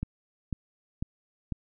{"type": "click train", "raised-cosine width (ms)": 5, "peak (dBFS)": -18, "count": 4, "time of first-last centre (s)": [0.03, 1.523], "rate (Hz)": 2.01, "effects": []}